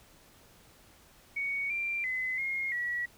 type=tone with pitch steps; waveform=sine; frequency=2234 / 2367 / 2030 / 2143 / 1931 Hz; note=C#7 / D7 / B6 / C7 / B6; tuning=+13 / +13 / +47 / +41 / -39 cents; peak=-30 dBFS; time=1.36-3.06 s; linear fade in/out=10 ms; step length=340 ms; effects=pink hiss -59 dBFS RMS until 3.17 s